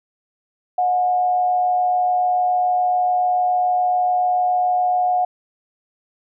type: tone with frequency modulation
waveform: sine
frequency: 726 Hz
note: F#5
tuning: 33 cents flat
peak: -15 dBFS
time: 0.78-5.25 s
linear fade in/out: 5 ms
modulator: 107 Hz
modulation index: 0.32
effects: none